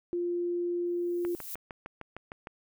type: tone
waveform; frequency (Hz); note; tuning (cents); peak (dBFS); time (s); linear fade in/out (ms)
sine; 349.2; F4; 0; -28; 0.13-1.35; 0
type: noise with exponential growth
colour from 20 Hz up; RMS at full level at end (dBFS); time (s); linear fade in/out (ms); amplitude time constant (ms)
violet; -37; 0.86-1.55; 2; 150
type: click train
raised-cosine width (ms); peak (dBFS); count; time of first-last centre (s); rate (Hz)
0.5; -25; 9; 1.25-2.471; 6.55
effects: none